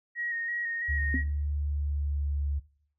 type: tone with vibrato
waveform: sine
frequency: 1878 Hz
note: A#6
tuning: 12 cents sharp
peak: -30 dBFS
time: 0.15-1.24 s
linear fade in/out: 50 ms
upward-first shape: square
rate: 3 Hz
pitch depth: 21 cents each way
type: tone with pitch glide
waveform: sine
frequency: 73 to 71.46 Hz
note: D2 to D2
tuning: -10 to -47 cents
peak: -27 dBFS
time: 0.88-2.6 s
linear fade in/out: 20 ms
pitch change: -37 cents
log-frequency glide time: 1.5-2.46 s
type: tone with exponential decay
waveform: sine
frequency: 258.4 Hz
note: C4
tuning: 21 cents flat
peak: -24 dBFS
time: 1.14-1.25 s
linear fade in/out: 2 ms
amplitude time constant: 22 ms
effects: noise-tail reverb RT60 0.6 s tail -19 dB re dry